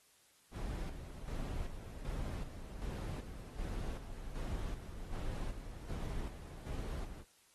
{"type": "noise with tremolo", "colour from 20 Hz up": "brown", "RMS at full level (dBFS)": -40, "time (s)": [0.51, 7.25], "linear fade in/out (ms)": 50, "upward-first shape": "square", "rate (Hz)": 1.3, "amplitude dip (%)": 55, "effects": ["white hiss -68 dBFS RMS until 7.54 s", "AAC 32 kbps"]}